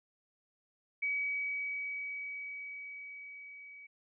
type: tone with level ramp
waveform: sine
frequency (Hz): 2272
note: C#7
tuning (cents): +42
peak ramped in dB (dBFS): -30 to -49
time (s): 1.02-3.87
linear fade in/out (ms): 10
effects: none